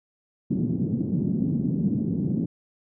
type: band-pass noise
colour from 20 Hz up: pink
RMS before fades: -25 dBFS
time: 0.5-2.46 s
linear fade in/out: 10 ms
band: 150 to 260 Hz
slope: 24 dB/octave
effects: none